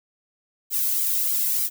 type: noise with flanger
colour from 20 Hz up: violet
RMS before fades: -23 dBFS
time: 0.7-1.7 s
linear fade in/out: 50 ms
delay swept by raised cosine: 1.1 to 1.76 ms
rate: 3.3 Hz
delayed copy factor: -0.95
effects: none